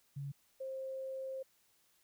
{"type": "tone pair in turn", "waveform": "sine", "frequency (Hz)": [140.3, 529.7], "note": ["C#3", "C5"], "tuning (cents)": [21, 21], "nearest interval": "octave + major seventh", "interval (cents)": 2300, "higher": "second", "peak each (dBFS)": [-39, -39], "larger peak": "neither", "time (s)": [[0.16, 0.32], [0.6, 1.43]], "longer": "second", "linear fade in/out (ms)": 10, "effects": ["white hiss -72 dBFS RMS until 2.03 s"]}